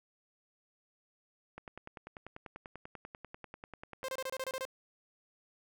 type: click train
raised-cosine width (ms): 0.5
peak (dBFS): -30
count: 26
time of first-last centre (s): 1.58-4.031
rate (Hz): 10.2
type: tone bursts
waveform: sawtooth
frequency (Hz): 525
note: C5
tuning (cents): +6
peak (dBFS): -32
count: 9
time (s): 4.04-4.652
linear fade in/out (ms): 0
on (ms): 44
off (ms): 27
effects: none